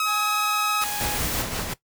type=tone with vibrato; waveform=sawtooth; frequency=1273 Hz; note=D#6; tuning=39 cents sharp; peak=-18 dBFS; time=0-0.84 s; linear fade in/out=2 ms; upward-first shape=sine; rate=19 Hz; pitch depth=11 cents each way
type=tone; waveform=sawtooth; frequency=830.6 Hz; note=G#5; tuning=in tune; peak=-26 dBFS; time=0.05-1.21 s; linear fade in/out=50 ms
type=noise; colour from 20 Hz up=white; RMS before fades=-30 dBFS; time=0.81-1.42 s; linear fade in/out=5 ms
type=noise with tremolo; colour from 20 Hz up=pink; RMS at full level=-27 dBFS; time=1-1.74 s; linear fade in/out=10 ms; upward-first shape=sine; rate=5.6 Hz; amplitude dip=40%
effects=noise-tail reverb RT60 0.1 s tail -17 dB re dry